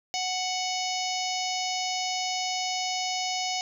harmonic tone, 740 Hz, F#5, in tune, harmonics 1 / 3 / 4 / 5 / 6 / 7 / 8 / 9, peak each -31 / -36 / -36 / -40 / -39 / -34 / -39 / -38 dBFS, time 0.14-3.61 s, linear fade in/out 0 ms, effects 10-bit

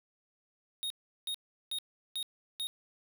square tone bursts, 3729 Hz, A#7, in tune, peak -34 dBFS, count 5, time 0.83-2.67 s, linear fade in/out 0 ms, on 72 ms, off 370 ms, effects none

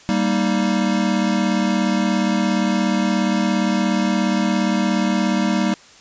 square chord, Eb major, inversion first, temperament equal, 196 / 233.1 / 311.1 Hz, G3 / Bb3 / Eb4, 0 / 0 / 0 cents, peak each -20 / -22 / -24 dBFS, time 0.09-5.74 s, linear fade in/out 0 ms, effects white hiss -46 dBFS RMS until 6 s + resampled to 16000 Hz

